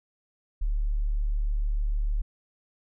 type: tone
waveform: sine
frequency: 36.71 Hz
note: D1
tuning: in tune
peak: -23 dBFS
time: 0.61-2.22 s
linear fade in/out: 10 ms
effects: none